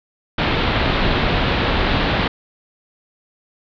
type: low-pass noise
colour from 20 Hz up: pink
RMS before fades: -18 dBFS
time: 0.38-2.28 s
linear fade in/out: 5 ms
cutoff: 4100 Hz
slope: 48 dB/octave
effects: none